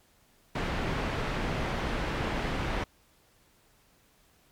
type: low-pass noise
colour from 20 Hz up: pink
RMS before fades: -31 dBFS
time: 0.55-2.84 s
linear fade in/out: 5 ms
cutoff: 2600 Hz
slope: 12 dB/octave
effects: pink hiss -64 dBFS RMS until 4.51 s + MP3 96 kbps